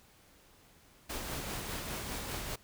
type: noise with tremolo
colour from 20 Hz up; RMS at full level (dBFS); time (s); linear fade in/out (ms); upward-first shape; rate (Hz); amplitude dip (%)
pink; -38; 1.09-2.56; 10; sine; 5; 30
effects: pink hiss -62 dBFS RMS until 2.63 s